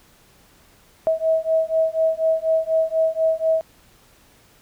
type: beating tone pair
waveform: sine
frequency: 642 / 646.1 Hz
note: E5 / E5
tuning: -46 / -35 cents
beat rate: 4.1 Hz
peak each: -20 dBFS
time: 1.07-3.61 s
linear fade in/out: 0 ms
effects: pink hiss -54 dBFS RMS until 4.61 s